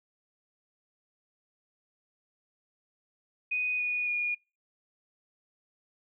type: tone with pitch steps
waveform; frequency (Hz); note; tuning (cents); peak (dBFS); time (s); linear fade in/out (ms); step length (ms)
sine; 2489 / 2463 / 2438; D#7 / D#7 / D#7; 0 / -18 / -36; -27; 3.51-4.35; 10; 280
effects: noise-tail reverb RT60 0.3 s tail -26 dB re dry